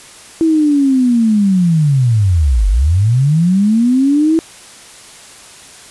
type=linear two-way sweep; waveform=sine; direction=down then up; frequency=329.6 to 45.08 to 329.6 Hz; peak=-8 dBFS; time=0.41-4.39 s; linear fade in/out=0 ms; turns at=2.68 s; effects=white hiss -37 dBFS RMS until 5.9 s + resampled to 24000 Hz